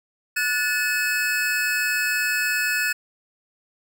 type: tone cluster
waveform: square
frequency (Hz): 1466 / 1743 / 2573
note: F#6 / A6 / E7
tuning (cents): -16 / -17 / -43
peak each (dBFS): -26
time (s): 0.36-2.93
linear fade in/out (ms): 10
effects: none